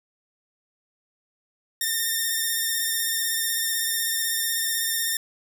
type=tone with vibrato; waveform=5% pulse; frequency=1818 Hz; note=A#6; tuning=44 cents flat; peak=-13 dBFS; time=1.81-5.17 s; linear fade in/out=2 ms; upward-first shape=sine; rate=16 Hz; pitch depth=26 cents each way; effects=none